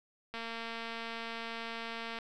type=click train; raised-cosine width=0.3 ms; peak=-25 dBFS; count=424; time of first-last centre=0.34-2.187 s; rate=229 Hz; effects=none